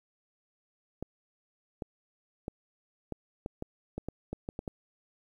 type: clicks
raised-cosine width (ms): 2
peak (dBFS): -22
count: 12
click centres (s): 1.026 / 1.822 / 2.481 / 3.123 / 3.461 / 3.624 / 3.98 / 4.086 / 4.33 / 4.489 / 4.591 / 4.678
effects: 10-bit